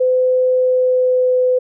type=tone with pitch glide; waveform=sine; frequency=509 to 505.2 Hz; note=C5 to B4; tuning=-48 to +39 cents; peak=-11 dBFS; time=0-1.59 s; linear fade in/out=10 ms; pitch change=-13 cents; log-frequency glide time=0.51-1.36 s; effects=none